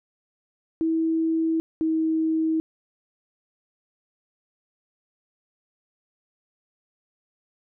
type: tone pair in turn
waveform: sine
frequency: 324.2 / 319.6 Hz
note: E4 / D#4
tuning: -29 / +47 cents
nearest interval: unison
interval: 24 cents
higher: first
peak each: -20 dBFS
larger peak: neither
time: 0.81-1.6 / 1.81-2.6 s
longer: neither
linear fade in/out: 0 ms
effects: none